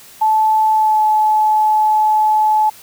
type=tone with pitch glide; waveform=sine; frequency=870 to 859.5 Hz; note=A5 to A5; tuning=-20 to -41 cents; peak=-10 dBFS; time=0.21-2.7 s; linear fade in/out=10 ms; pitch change=-21 cents; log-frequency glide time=0.73-1.02 s; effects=white hiss -41 dBFS RMS until 2.82 s